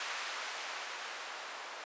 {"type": "noise with low-pass filter sweep", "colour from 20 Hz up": "violet", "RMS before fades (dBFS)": -42, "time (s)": [0, 1.84], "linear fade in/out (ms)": 2, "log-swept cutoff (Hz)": [1500, 890], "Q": 0.76, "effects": ["high-pass 400 Hz 12 dB/octave", "resampled to 16000 Hz"]}